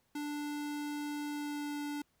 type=tone with pitch glide; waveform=square; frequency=293.8 to 291.8 Hz; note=D4 to D4; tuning=+1 to -11 cents; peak=-37 dBFS; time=0.15-2.02 s; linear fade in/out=5 ms; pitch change=-12 cents; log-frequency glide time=1.28-1.82 s; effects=pink hiss -75 dBFS RMS until 2.2 s